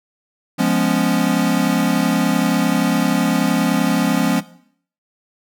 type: chord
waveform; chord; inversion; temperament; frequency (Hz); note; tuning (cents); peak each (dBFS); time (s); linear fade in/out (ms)
square; C# dominant seventh; first; equal; 174.61 / 207.7 / 246.9 / 277.2; E#3 / G#3 / B3 / C#4; 0 / 0 / 0 / 0; -21; 0.58-4.41; 20
effects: noise-tail reverb RT60 0.6 s tail -17 dB re dry